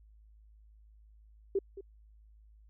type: tone with echo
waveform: sine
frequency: 391.7 Hz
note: G4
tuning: 1 cent flat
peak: -26 dBFS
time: 1.55-1.59 s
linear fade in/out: 5 ms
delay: 220 ms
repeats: 1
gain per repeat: -15 dB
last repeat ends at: 1.81 s
effects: added 53 Hz sine -56 dBFS peak until 2.69 s